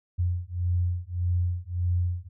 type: beating tone pair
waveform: sine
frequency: 87.7 / 89.4 Hz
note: F2 / F2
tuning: +8 / +41 cents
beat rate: 1.7 Hz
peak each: -27 dBFS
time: 0.18-2.29 s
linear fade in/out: 20 ms
effects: none